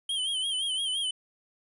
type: tone with vibrato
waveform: square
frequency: 3136 Hz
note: G7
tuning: in tune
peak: -28 dBFS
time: 0.09-1.11 s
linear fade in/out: 5 ms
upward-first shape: sine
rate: 5.8 Hz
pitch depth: 83 cents each way
effects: resampled to 24000 Hz